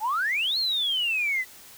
sine exponential two-way sweep, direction up then down, 811 to 4344 to 1963 Hz, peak -22 dBFS, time 0-1.45 s, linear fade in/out 50 ms, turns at 0.58 s, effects tanh soft clip ceiling -18 dBFS + white hiss -48 dBFS RMS until 1.77 s

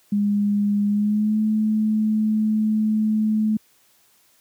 sine tone with pitch glide, 204.6 to 215.8 Hz, G#3 to A3, -26 to -33 cents, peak -17 dBFS, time 0.12-3.57 s, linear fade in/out 5 ms, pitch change +93 cents, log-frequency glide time 0.87-1.39 s, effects white hiss -59 dBFS RMS until 4.4 s + high-pass 60 Hz 12 dB/octave

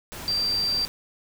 sine tone in noise, 4699 Hz, D8, in tune, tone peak -22 dBFS, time 0.28-0.85 s, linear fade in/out 0 ms, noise pink, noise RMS -37 dBFS, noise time 0.12-0.88 s, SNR +12 dB, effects none

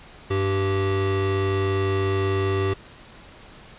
square tone pair together, 97.59 / 387.1 Hz, G2 / G4, -7 / -22 cents, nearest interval 2 octaves, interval 2385 cents, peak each -24 dBFS, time 0.3-2.74 s, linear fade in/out 10 ms, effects pink hiss -46 dBFS RMS until 3.78 s + resampled to 8000 Hz

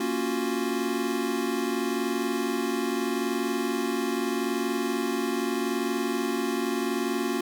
square chord, Gb major seventh, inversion first, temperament equal, 233.1 / 277.2 / 349.2 / 370 Hz, Bb3 / Db4 / F4 / Gb4, 0 / 0 / 0 / 0 cents, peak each -32 dBFS, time 0-7.41 s, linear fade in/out 5 ms, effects none

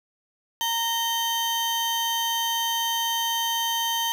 35% pulse tone pair together, 924 / 3108 Hz, A#5 / G7, -16 / -16 cents, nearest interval octave + major sixth, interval 2100 cents, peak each -25 / -24 dBFS, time 0.61-4.12 s, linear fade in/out 0 ms, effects none

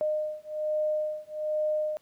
sine beating tone pair, 611 / 612.2 Hz, D#5 / D#5, -32 / -28 cents, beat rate 1.2 Hz, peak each -30 dBFS, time 0.01-1.97 s, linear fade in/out 0 ms, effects pink hiss -65 dBFS RMS until 2.01 s + high-pass 100 Hz 12 dB/octave

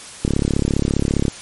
click train, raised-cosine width 3 ms, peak -4 dBFS, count 37, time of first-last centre 0.25-1.282 s, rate 34.9 Hz, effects white hiss -36 dBFS RMS until 1.41 s + MP3 48 kbps

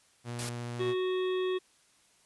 sawtooth tone with vibrato, 120 Hz, B2, 49 cents flat, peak -32 dBFS, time 0.24-0.95 s, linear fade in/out 50 ms, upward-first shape triangle, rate 14 Hz, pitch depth 9 cents each way
white noise, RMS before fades -37 dBFS, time 0.39-0.49 s, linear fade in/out 0 ms
harmonic tone, 370 Hz, F#4, in tune, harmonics 1 / 3 / 5 / 7 / 9 / 10, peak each -28 / -42 / -45 / -47 / -45 / -50 dBFS, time 0.79-1.59 s, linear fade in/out 20 ms
effects white hiss -65 dBFS RMS until 2.25 s + resampled to 24000 Hz

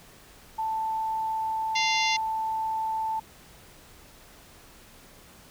sine tone, 883 Hz, A5, 6 cents sharp, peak -26 dBFS, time 0.58-3.2 s, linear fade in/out 10 ms
harmonic tone, 695 Hz, F5, 9 cents flat, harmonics 3 / 4 / 5 / 6 / 7 / 8 / 9, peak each -28 / -30 / -32 / -34 / -35 / -36 / -37 dBFS, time 1.75-2.17 s, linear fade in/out 10 ms
effects pink hiss -52 dBFS RMS until 5.5 s

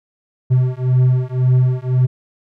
triangle beating tone pair, 126.4 / 128.3 Hz, B2 / C3, +41 / -34 cents, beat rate 1.9 Hz, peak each -13 dBFS, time 0.5-2.07 s, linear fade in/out 20 ms, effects none

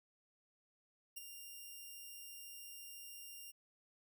5% pulse tone with ADSR envelope, 2794 Hz, F7, in tune, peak -33 dBFS, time 1.16-3.52 s, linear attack 14 ms, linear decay 17 ms, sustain -8 dB, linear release 19 ms, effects none

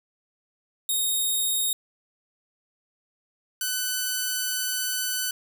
5% pulse tone pair in turn, 3723 / 1501.6 Hz, A#7 / F#6, -3 / +25 cents, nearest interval octave + major third, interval 1572 cents, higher first, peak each -15 / -14 dBFS, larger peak second, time 0.89-1.73 / 3.61-5.31 s, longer second, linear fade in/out 2 ms, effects none

